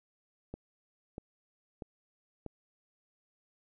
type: click train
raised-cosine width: 2 ms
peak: -27 dBFS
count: 4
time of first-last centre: 0.54-2.463 s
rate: 1.56 Hz
effects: none